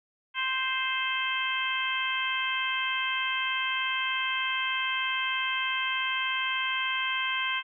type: harmonic tone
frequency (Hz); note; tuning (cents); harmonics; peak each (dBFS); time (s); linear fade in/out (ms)
523.3; C5; 0; 2 / 3 / 4 / 5 / 6; -33 / -33 / -33 / -33 / -33; 0.34-7.63; 50
effects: none